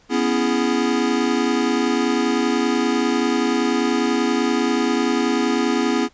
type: chord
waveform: square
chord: C# minor seventh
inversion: third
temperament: equal with one note detuned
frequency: 246.9 / 277.2 / 331.9 / 415.3 Hz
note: B3 / C#4 / E4 / G#4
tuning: 0 / 0 / +12 / 0 cents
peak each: -22 / -24 / -24 / -25 dBFS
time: 0.09-6.09 s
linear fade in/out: 50 ms
effects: pink hiss -55 dBFS RMS until 6.13 s + resampled to 16000 Hz